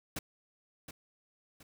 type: noise with echo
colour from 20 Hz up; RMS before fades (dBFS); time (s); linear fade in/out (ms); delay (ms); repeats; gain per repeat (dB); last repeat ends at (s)
pink; -37; 0.16-0.19; 5; 720; 2; -9; 1.63
effects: none